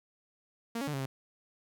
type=tone with pitch steps; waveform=sawtooth; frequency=231.4 / 278.1 / 148.6 / 136.4 / 133.6 Hz; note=A#3 / C#4 / D3 / C#3 / C3; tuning=-13 / +6 / +21 / -28 / +36 cents; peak=-29 dBFS; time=0.75-1.06 s; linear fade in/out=5 ms; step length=62 ms; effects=none